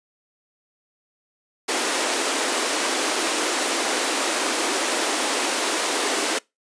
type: high-pass noise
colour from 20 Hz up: pink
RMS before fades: -23 dBFS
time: 1.68-6.39 s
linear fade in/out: 10 ms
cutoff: 270 Hz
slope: 48 dB/octave
effects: noise-tail reverb RT60 0.2 s tail -24 dB re dry + resampled to 22050 Hz

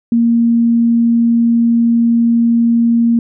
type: tone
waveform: sine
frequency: 233.1 Hz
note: A#3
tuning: in tune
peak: -8 dBFS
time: 0.12-3.19 s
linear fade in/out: 2 ms
effects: none

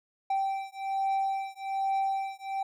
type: beating tone pair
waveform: triangle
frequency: 778 / 779.2 Hz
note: G5 / G5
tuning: -13 / -11 cents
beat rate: 1.2 Hz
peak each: -29 / -29 dBFS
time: 0.3-2.63 s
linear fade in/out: 5 ms
effects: none

